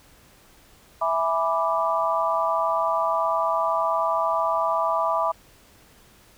sine chord, E dominant seventh, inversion none, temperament equal, 659.3 / 830.6 / 987.8 / 1174.7 Hz, E5 / G#5 / B5 / D6, 0 / 0 / 0 / 0 cents, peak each -25 / -30 / -25 / -25 dBFS, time 1.01-5.32 s, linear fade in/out 10 ms, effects pink hiss -54 dBFS RMS until 6.37 s

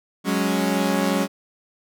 sawtooth chord, F# suspended second, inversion none, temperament equal, 185 / 207.7 / 277.2 Hz, F#3 / G#3 / C#4, 0 / 0 / 0 cents, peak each -20 dBFS, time 0.24-1.28 s, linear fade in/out 50 ms, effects none

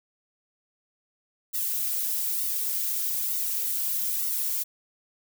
violet noise with flanger, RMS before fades -28 dBFS, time 1.53-4.64 s, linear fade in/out 20 ms, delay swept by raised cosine 1.2 to 4 ms, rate 1.1 Hz, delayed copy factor -0.9, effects none

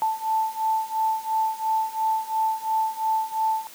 sine beating tone pair, 880 / 882.9 Hz, A5 / A5, 0 / +6 cents, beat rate 2.9 Hz, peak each -26 / -24 dBFS, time 0.02-3.67 s, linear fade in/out 0 ms, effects white hiss -45 dBFS RMS until 3.74 s + high-pass 150 Hz 12 dB/octave

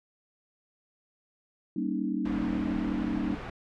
sine chord, Eb dominant seventh, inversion first, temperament just, 194.45 / 233.3 / 280 / 311.1 Hz, G3 / Bb3 / Db4 / Eb4, -14 / +2 / +18 / 0 cents, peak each -33 dBFS, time 1.76-3.35 s, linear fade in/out 5 ms
pink noise, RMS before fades -37 dBFS, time 2.25-3.5 s, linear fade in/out 5 ms
effects low-pass 2000 Hz 12 dB/octave

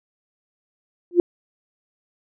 sine tone with exponential growth, 350 Hz, F4, 4 cents sharp, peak -6 dBFS, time 1.11-1.2 s, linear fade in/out 1 ms, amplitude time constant 18 ms, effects none

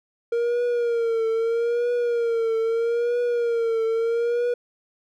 triangle tone with vibrato, 466.2 Hz, A#4, in tune, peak -18 dBFS, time 0.32-4.54 s, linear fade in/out 5 ms, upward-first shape triangle, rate 0.78 Hz, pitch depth 72 cents each way, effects none

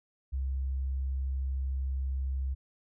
sine tone, 66.5 Hz, C2, 29 cents sharp, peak -29 dBFS, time 0.32-2.55 s, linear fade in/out 20 ms, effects none

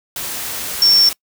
sine tone in noise, 5450 Hz, F8, 43 cents flat, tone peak -8 dBFS, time 0.82-1.09 s, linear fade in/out 2 ms, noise white, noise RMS -25 dBFS, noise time 0.16-1.13 s, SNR +14 dB, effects noise-tail reverb RT60 0.1 s tail -25 dB re dry

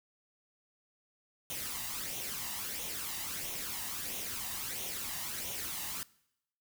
white noise with flanger, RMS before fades -39 dBFS, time 1.5-6.03 s, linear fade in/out 0 ms, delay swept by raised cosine 0.31 to 1.07 ms, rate 1.5 Hz, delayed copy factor +0.55, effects noise-tail reverb RT60 0.8 s tail -22 dB re dry

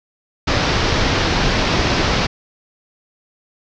pink low-pass noise, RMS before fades -17 dBFS, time 0.47-2.27 s, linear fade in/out 10 ms, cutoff 5700 Hz, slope 48 dB/octave, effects none

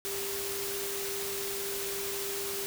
sine tone in noise, 397 Hz, G4, 22 cents sharp, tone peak -37 dBFS, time 0.05-2.66 s, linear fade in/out 0 ms, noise white, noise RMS -36 dBFS, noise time 0.05-2.66 s, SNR -4 dB, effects none

